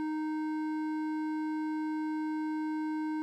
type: tone with hard clipping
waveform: triangle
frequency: 309.9 Hz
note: D#4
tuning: 7 cents flat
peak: -33 dBFS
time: 0-3.22 s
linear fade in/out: 0 ms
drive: 14 dB
effects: none